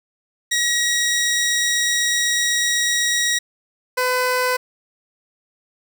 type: tone pair in turn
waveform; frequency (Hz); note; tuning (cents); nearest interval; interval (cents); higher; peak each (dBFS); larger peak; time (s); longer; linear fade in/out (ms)
15% pulse; 1904 / 504.3; A#6 / B4; +36 / +36; octave + major seventh; 2300; first; -11; neither; 0.51-3.39 / 3.97-4.57; first; 10
effects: none